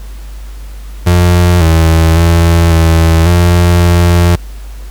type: tone with pitch steps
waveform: 35% pulse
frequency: 88.1 / 81.4 / 84.1 / 81.8 / 87.2 / 86.7 Hz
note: F2 / E2 / E2 / E2 / F2 / F2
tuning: +16 / -21 / +35 / -13 / -2 / -12 cents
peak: -3 dBFS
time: 1.06-4.36 s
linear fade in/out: 10 ms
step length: 550 ms
effects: added 50 Hz sine -23 dBFS peak until 4.9 s + pink hiss -39 dBFS RMS until 4.9 s